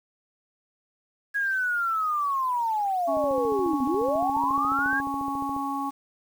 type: linear two-way sweep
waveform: sine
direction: down then up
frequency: 1661.2 to 246.9 to 1661.2 Hz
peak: -23 dBFS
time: 1.34-5.01 s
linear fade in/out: 20 ms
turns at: 3.84 s
type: harmonic tone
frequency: 277.2 Hz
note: C#4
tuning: in tune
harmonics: 1 / 3 / 4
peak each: -31 / -31 / -31 dBFS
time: 3.07-5.91 s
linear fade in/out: 20 ms
type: click train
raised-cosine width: 2 ms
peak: -27 dBFS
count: 35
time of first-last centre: 3.17-5.564 s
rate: 14.2 Hz
effects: 8-bit